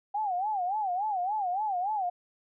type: tone with vibrato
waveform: sine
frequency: 784 Hz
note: G5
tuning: in tune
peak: -27 dBFS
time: 0.14-2.1 s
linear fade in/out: 10 ms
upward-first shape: sine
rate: 3.5 Hz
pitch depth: 180 cents each way
effects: none